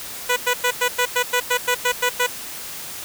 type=tone bursts; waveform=10% pulse; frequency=492.8 Hz; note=B4; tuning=4 cents flat; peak=-8 dBFS; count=12; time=0.29-2.268 s; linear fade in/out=10 ms; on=75 ms; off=98 ms; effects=white hiss -33 dBFS RMS until 3.04 s